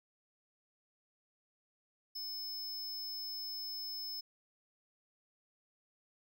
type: tone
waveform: square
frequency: 5220 Hz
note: E8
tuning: 18 cents flat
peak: -40 dBFS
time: 2.15-4.21 s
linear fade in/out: 10 ms
effects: none